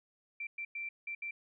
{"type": "tone bursts at uneven times", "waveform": "sine", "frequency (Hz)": 2349, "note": "D7", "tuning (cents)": 0, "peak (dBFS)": -37, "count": 5, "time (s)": [[0.4, 0.47], [0.58, 0.65], [0.75, 0.89], [1.07, 1.15], [1.22, 1.31]], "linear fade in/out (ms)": 5, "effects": []}